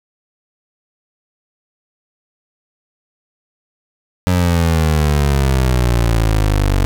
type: exponential sweep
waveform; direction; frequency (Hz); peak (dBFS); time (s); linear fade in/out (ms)
25% pulse; down; 91.5 to 46.99; -8; 4.27-6.85; 0
effects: none